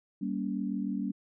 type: chord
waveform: sine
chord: G diminished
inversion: none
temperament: just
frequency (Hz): 196 / 235.2 / 282.2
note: G3 / Bb3 / Db4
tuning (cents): 0 / +16 / +31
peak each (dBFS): -33 / -35 / -35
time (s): 0.21-1.12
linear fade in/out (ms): 10
effects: none